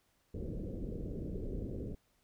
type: low-pass noise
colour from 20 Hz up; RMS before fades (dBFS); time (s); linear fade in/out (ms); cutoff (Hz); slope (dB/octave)
pink; -40; 0.34-1.95; 5; 520; 48
effects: pink hiss -74 dBFS RMS until 2.23 s